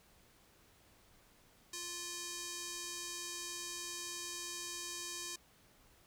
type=tone with band-pass filter; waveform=square; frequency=349.2 Hz; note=F4; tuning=in tune; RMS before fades=-44 dBFS; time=1.73-5.36 s; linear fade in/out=5 ms; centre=6600 Hz; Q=1.5; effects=pink hiss -66 dBFS RMS until 6.06 s